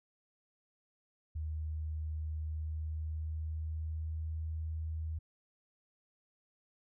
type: tone with pitch glide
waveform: sine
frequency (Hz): 77.78 to 79.46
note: D#2 to D#2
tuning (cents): 0 to +37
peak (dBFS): -35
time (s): 1.35-5.19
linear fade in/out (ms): 10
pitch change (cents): +37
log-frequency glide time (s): 2.39-4.48
effects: none